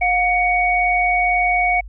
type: tone pair together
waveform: sine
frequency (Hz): 717 / 2239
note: F5 / C#7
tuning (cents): +45 / +17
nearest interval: octave + minor sixth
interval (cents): 1972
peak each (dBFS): -17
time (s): 0.01-1.81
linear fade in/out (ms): 10
effects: added 50 Hz sine -32 dBFS peak until 1.88 s